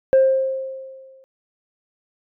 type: tone with exponential decay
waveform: sine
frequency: 530 Hz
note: C5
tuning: 22 cents sharp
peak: -7 dBFS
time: 0.13-1.24 s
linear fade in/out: 0 ms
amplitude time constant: 240 ms
effects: tanh soft clip ceiling -8 dBFS